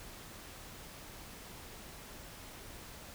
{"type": "silence", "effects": ["pink hiss -50 dBFS RMS until 3.14 s"]}